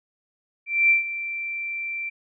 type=tone with ADSR envelope; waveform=sine; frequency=2349 Hz; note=D7; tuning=in tune; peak=-13 dBFS; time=0.66-2.1 s; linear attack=240 ms; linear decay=130 ms; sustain=-14 dB; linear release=16 ms; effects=none